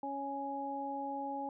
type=harmonic tone; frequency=277.7 Hz; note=C#4; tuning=3 cents sharp; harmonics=1 / 2 / 3; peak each=-42 / -44 / -38 dBFS; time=0.03-1.49 s; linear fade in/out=2 ms; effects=none